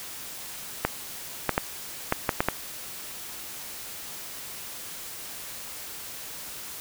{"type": "clicks", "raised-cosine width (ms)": 0.5, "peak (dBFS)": -6, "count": 7, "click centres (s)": [0.85, 1.493, 1.579, 2.124, 2.292, 2.405, 2.486], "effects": ["white hiss -39 dBFS RMS until 6.8 s"]}